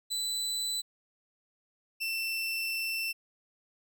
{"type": "tone pair in turn", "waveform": "30% pulse", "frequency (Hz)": [3988, 2679], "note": ["B7", "E7"], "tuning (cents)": [16, 27], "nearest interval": "perfect fifth", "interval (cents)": 689, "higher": "first", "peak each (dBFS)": -28, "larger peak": "neither", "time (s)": [[0.1, 0.82], [2, 3.13]], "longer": "second", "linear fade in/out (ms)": 20, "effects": []}